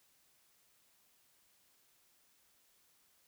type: silence
effects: white hiss -71 dBFS RMS until 3.27 s